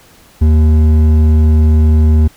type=tone with hard clipping; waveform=sine; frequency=77.78 Hz; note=D#2; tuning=in tune; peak=-7 dBFS; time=0.41-2.28 s; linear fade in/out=10 ms; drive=8 dB; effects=pink hiss -44 dBFS RMS until 2.36 s